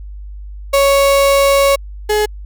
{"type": "tone pair in turn", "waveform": "35% pulse", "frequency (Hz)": [555, 422.6], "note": ["C#5", "G#4"], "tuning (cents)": [2, 30], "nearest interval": "perfect fourth", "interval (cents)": 472, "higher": "first", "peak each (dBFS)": [-7, -10], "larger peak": "first", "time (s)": [[0.73, 1.76], [2.09, 2.26]], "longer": "first", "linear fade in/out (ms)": 10, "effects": ["added 50 Hz sine -27 dBFS peak until 2.45 s"]}